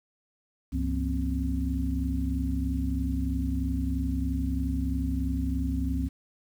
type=tone cluster; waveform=sine; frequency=67.3 / 98.7 / 170.3 / 241.4 / 264.5 Hz; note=C2 / G2 / F3 / B3 / C4; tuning=+49 / +12 / -43 / -39 / +19 cents; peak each=-28 / -37 / -36 / -37 / -31 dBFS; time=0.72-6.09 s; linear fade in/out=20 ms; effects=9-bit